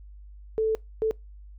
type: tone bursts at uneven times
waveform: sine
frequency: 440 Hz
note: A4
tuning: in tune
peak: -21 dBFS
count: 2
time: 0.58-0.75 / 1.02-1.11 s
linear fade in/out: 0 ms
effects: noise-tail reverb RT60 0.2 s tail -24 dB re dry + added 50 Hz sine -43 dBFS peak until 1.58 s